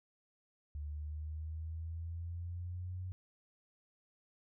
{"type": "exponential sweep", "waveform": "sine", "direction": "up", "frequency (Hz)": [73.3, 92.5], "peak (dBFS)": -39, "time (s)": [0.75, 3.12], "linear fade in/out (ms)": 0, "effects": []}